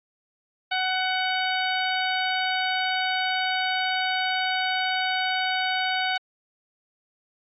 harmonic tone, 747 Hz, F#5, 16 cents sharp, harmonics 1 / 2 / 3 / 4 / 5 / 6, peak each -27 / -28 / -31 / -31 / -33 / -37 dBFS, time 0.71-6.18 s, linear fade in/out 10 ms, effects AAC 64 kbps

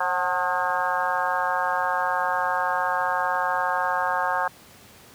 harmonic tone with a mistuned harmonic, 179.6 Hz, F3, 49 cents sharp, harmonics 3 / 4 / 5 / 6 / 7 / 8 / 9, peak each -32 / -28 / -27 / -29 / -30 / -34 / -29 dBFS, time 0-4.48 s, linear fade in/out 5 ms, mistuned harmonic 4, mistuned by +55 cents, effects pink hiss -49 dBFS RMS until 5.14 s + high-pass 80 Hz 12 dB/octave

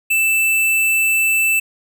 square tone, 2648 Hz, E7, 7 cents sharp, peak -14 dBFS, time 0.1-1.6 s, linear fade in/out 10 ms, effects none

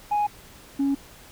sine tone pair in turn, 830.6 / 277.2 Hz, G#5 / C#4, 0 / 0 cents, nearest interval octave + perfect fifth, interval 1900 cents, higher first, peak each -18 dBFS, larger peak neither, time 0.11-0.27 / 0.79-0.95 s, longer neither, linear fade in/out 10 ms, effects tanh soft clip ceiling -18 dBFS + pink hiss -48 dBFS RMS until 1.31 s

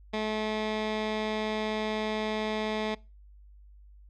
15% pulse tone with low-pass filter, 215.8 Hz, A3, 33 cents flat, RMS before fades -31 dBFS, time 0.13-2.95 s, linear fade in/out 10 ms, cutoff 3600 Hz, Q 1.6, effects noise-tail reverb RT60 0.3 s tail -24 dB re dry + added 50 Hz sine -50 dBFS peak until 4.09 s

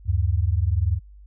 sine tone pair together, 76.4 / 96.87 Hz, D#2 / G2, -31 / -20 cents, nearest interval major third, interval 411 cents, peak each -21 dBFS, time 0.05-1 s, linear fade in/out 50 ms, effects added 50 Hz sine -43 dBFS peak until 1.26 s

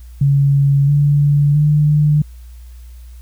sine tone with pitch steps, 140 / 144.6 / 149.36 Hz, C#3 / D3 / D3, +18 / -27 / +30 cents, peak -9 dBFS, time 0.21-2.22 s, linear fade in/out 5 ms, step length 670 ms, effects added 60 Hz sine -33 dBFS peak until 3.21 s + white hiss -53 dBFS RMS until 3.21 s

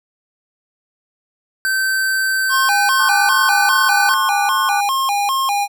square tone with pitch glide, 1546 to 1516.8 Hz, G6 to F#6, -24 to +43 cents, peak -16 dBFS, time 1.65-4.14 s, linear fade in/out 0 ms, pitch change -33 cents, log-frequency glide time 2.35-3.77 s
square tone with vibrato, 932.3 Hz, A#5, in tune, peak -16 dBFS, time 2.49-5.68 s, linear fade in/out 50 ms, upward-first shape square, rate 2.5 Hz, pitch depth 240 cents each way
sine chord, D major, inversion second, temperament equal, 880 / 1174.7 / 1480 Hz, A5 / D6 / F#6, 0 / 0 / 0 cents, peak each -24 / -25 / -21 dBFS, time 2.99-4.81 s, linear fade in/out 10 ms
effects none

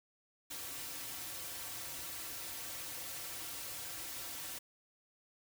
white noise with comb filter, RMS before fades -44 dBFS, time 0.5-4.59 s, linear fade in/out 10 ms, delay 4.8 ms, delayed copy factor -0.85, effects none

